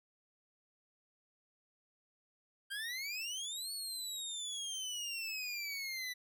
25% pulse exponential two-way sweep, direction up then down, 1568 to 4435 to 1968 Hz, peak -35 dBFS, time 2.7-6.14 s, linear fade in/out 20 ms, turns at 3.72 s, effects none

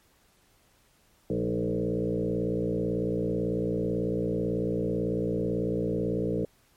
sine tone with frequency modulation, 312.1 Hz, D#4, 5 cents sharp, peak -25 dBFS, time 1.3-6.45 s, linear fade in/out 2 ms, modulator 58.1 Hz, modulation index 3.5, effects pink hiss -64 dBFS RMS until 6.76 s + MP3 64 kbps

